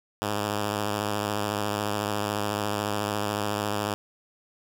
5% pulse tone with vibrato, 103.83 Hz, G#2, in tune, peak -15 dBFS, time 0.22-3.94 s, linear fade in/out 0 ms, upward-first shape sine, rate 14 Hz, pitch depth 37 cents each way, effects none

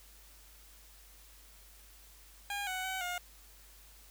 15% pulse tone with pitch steps, 810 / 745 / 756 / 713 Hz, G#5 / F#5 / F#5 / F5, -43 / +12 / +37 / +36 cents, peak -29 dBFS, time 2.5-3.18 s, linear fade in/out 2 ms, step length 170 ms, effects added 50 Hz sine -58 dBFS peak until 4.1 s + white hiss -59 dBFS RMS until 4.1 s

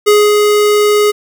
square tone with ADSR envelope, 417.4 Hz, G#4, 9 cents sharp, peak -5 dBFS, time 0.06-1.12 s, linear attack 20 ms, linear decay 240 ms, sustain -3 dB, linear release 19 ms, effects none

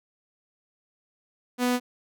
sawtooth tone, 247.4 Hz, B3, 3 cents sharp, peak -18 dBFS, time 1.58-1.8 s, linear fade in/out 50 ms, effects none

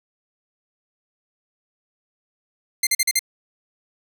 10% pulse tone bursts, 2093 Hz, C7, in tune, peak -7 dBFS, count 5, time 2.83-3.193 s, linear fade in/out 5 ms, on 39 ms, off 42 ms, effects none

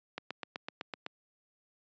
click train, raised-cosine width 0.3 ms, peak -21 dBFS, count 8, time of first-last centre 0.18-1.064 s, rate 7.92 Hz, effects high-pass 200 Hz 12 dB/octave + resampled to 16000 Hz

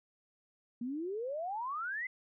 sine exponential sweep, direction up, 230.5 to 2083 Hz, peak -35 dBFS, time 0.81-2.07 s, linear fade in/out 5 ms, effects none

